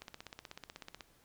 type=click train; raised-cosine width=0.2 ms; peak=-28 dBFS; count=17; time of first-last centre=0.02-1.008 s; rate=16.2 Hz; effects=pink hiss -67 dBFS RMS until 1.24 s